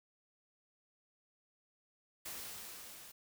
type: noise with level ramp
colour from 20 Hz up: white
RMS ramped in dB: -44 to -54 dBFS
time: 2.25-3.12 s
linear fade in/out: 10 ms
effects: none